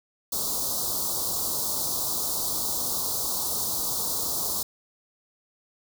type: band-stop noise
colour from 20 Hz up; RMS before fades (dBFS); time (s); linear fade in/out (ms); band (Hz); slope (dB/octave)
white; -28; 0.32-4.63; 5; 1200 to 3900; 48
effects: none